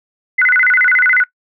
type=tone with vibrato; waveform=sine; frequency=1737 Hz; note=A6; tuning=23 cents flat; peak=-8 dBFS; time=0.38-1.24 s; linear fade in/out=10 ms; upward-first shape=square; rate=14 Hz; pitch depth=280 cents each way; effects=noise-tail reverb RT60 0.1 s tail -19 dB re dry